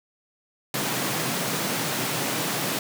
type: high-pass noise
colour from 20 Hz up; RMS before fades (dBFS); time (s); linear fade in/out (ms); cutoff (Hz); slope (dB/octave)
pink; -27; 0.74-2.79; 2; 120; 48
effects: none